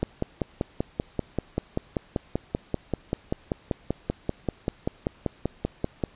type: click train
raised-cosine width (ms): 2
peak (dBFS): -11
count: 32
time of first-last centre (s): 0.03-6.038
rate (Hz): 5.16
effects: pink hiss -55 dBFS RMS until 6.15 s + resampled to 8000 Hz